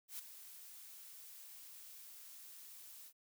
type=noise with ADSR envelope; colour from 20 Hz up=blue; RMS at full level=-44 dBFS; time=0.08-3.13 s; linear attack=110 ms; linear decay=9 ms; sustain=-11 dB; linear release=66 ms; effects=none